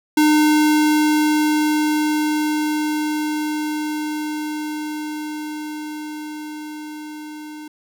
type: tone with level ramp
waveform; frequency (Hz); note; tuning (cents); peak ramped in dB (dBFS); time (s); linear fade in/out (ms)
square; 303.8; D#4; -41; -12 to -33; 0.17-7.68; 5
effects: none